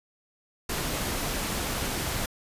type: noise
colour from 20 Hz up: pink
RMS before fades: -30 dBFS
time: 0.69-2.26 s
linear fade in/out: 5 ms
effects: resampled to 32000 Hz